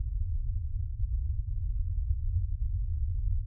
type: low-pass noise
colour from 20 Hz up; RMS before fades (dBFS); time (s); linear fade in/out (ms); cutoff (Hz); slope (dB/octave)
pink; -30; 0-3.46; 5; 100; 48
effects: none